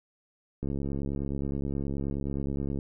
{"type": "click train", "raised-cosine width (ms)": 3, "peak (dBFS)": -20, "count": 151, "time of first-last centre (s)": [0.63, 2.788], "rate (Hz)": 69.5, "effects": []}